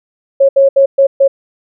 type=tone bursts at uneven times; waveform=sine; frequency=548 Hz; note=C#5; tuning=20 cents flat; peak=-4 dBFS; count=5; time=0.4-0.49 / 0.56-0.69 / 0.76-0.86 / 0.98-1.07 / 1.2-1.28 s; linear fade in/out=10 ms; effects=none